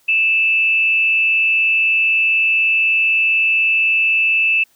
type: tone with frequency modulation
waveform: sine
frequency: 2637 Hz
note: E7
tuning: in tune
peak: -12 dBFS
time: 0.08-4.64 s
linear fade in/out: 10 ms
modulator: 196 Hz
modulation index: 0.3
effects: white hiss -57 dBFS RMS until 4.75 s